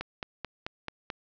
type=click train; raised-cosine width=0.3 ms; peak=-18 dBFS; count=6; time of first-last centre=0.01-1.102 s; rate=4.58 Hz; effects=resampled to 16000 Hz + 9-bit